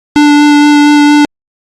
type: tone with vibrato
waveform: square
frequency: 293.7 Hz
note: D4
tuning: in tune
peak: -3 dBFS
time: 0.16-1.25 s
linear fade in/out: 0 ms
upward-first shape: sine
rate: 4.3 Hz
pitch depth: 10 cents each way
effects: low-pass 6000 Hz 12 dB/octave + Opus 48 kbps